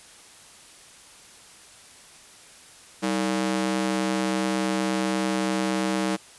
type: ring-modulated tone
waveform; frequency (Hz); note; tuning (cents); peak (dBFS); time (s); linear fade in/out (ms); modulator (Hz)
sawtooth; 255.5; C4; -41; -16; 3.02-6.17; 20; 61.7
effects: white hiss -49 dBFS RMS until 6.38 s + resampled to 24000 Hz